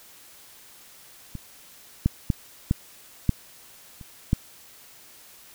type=clicks; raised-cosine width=5 ms; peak=-21 / -7 / -8 / -8 / -6 / -29 / -7 dBFS; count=7; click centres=1.353 / 2.06 / 2.302 / 2.711 / 3.293 / 4.012 / 4.331 s; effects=white hiss -50 dBFS RMS until 5.54 s